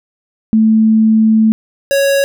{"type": "tone pair in turn", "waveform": ["sine", "square"], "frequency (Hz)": [220, 554.4], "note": ["A3", "C#5"], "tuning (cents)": [0, 0], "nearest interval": "octave + major third", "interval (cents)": 1600, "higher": "second", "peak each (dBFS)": [-6, -10], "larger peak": "first", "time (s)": [[0.53, 1.52], [1.91, 2.24]], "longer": "first", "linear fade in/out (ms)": 0, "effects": []}